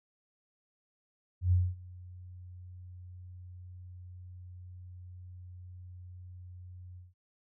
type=tone with ADSR envelope; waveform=sine; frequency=90.2 Hz; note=F#2; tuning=44 cents flat; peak=-21 dBFS; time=1.41-7.14 s; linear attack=110 ms; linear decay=230 ms; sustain=-24 dB; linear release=170 ms; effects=none